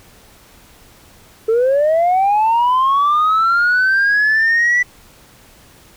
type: linear sweep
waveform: sine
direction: up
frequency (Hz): 434.3 to 1975.5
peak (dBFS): -9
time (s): 1.48-4.83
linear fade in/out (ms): 10
effects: tanh soft clip ceiling -9 dBFS + pink hiss -46 dBFS RMS until 5.96 s